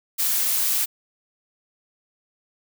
blue noise, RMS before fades -22 dBFS, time 0.18-0.86 s, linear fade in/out 20 ms, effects none

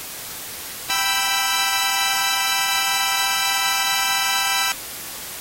10% pulse chord, E minor, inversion first, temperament equal, 784 / 987.8 / 1318.5 Hz, G5 / B5 / E6, 0 / 0 / 0 cents, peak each -16 dBFS, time 0.9-4.72 s, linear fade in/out 0 ms, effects white hiss -33 dBFS RMS until 5.4 s + AAC 48 kbps

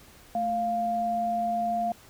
sine tone pair together, 220 / 698.5 Hz, A3 / F5, 0 / 0 cents, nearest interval octave + minor sixth, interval 2000 cents, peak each -34 / -25 dBFS, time 0.35-1.92 s, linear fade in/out 2 ms, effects pink hiss -53 dBFS RMS until 2.09 s

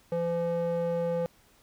square tone with band-pass filter, 170 Hz, F3, 46 cents flat, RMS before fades -29 dBFS, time 0.12-1.26 s, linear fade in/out 0 ms, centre 460 Hz, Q 2.9, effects pink hiss -62 dBFS RMS until 1.62 s

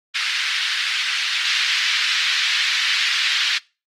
white band-pass noise, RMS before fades -20 dBFS, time 0.14-3.59 s, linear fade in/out 20 ms, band 1600 to 4200 Hz, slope 24 dB/octave, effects noise-tail reverb RT60 0.3 s tail -24 dB re dry + Opus 24 kbps

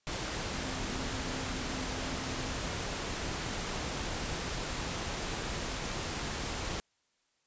sine tone in noise, 259.2 Hz, C4, 16 cents flat, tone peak -43 dBFS, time 0.52-2.57 s, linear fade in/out 0 ms, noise pink, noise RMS -36 dBFS, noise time 0.07-6.8 s, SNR -10 dB, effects white hiss -75 dBFS RMS until 7.46 s + resampled to 16000 Hz

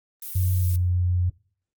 violet noise, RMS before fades -35 dBFS, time 0.22-0.76 s, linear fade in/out 2 ms
sine tone with pitch glide, 92.5 to 89.35 Hz, F#2 to F2, 0 to +40 cents, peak -19 dBFS, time 0.35-1.3 s, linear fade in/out 10 ms, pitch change -60 cents, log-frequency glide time 0.58-0.74 s
effects noise-tail reverb RT60 0.5 s tail -23 dB re dry + Opus 24 kbps

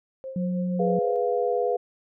sine tone with tremolo, 529 Hz, C5, 19 cents sharp, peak -31 dBFS, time 0.24-1.16 s, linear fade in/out 0 ms, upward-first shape triangle, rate 6.3 Hz, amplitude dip 65%
sine tone, 181.7 Hz, F#3, 31 cents flat, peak -24 dBFS, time 0.36-0.99 s, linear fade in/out 2 ms
sine chord, F diminished, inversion first, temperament equal, 415.3 / 493.9 / 698.5 Hz, Ab4 / Cb5 / F5, 0 / 0 / 0 cents, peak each -27 / -24 / -28 dBFS, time 0.79-1.77 s, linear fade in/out 10 ms
effects none

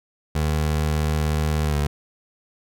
25% pulse tone with pitch glide, 76.5 to 73 Hz, D#2 to D2, -29 to -10 cents, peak -16 dBFS, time 0.35-1.87 s, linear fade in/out 5 ms, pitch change -81 cents, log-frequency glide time 1.64-1.75 s, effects none

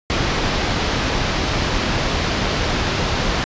pink low-pass noise, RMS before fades -20 dBFS, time 0.1-3.44 s, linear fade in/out 0 ms, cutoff 5400 Hz, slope 24 dB/octave, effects resampled to 16000 Hz

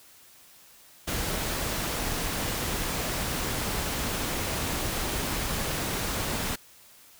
pink noise, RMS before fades -30 dBFS, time 1.07-6.56 s, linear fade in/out 10 ms, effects white hiss -54 dBFS RMS until 7.19 s

